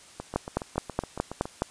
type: two click trains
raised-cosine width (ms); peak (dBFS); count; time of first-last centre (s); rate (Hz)
1; -20 / -10; 10 / 7; 0.2-1.455 / 0.36-1.621; 7.17 / 4.76
effects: white hiss -51 dBFS RMS until 1.7 s + resampled to 22050 Hz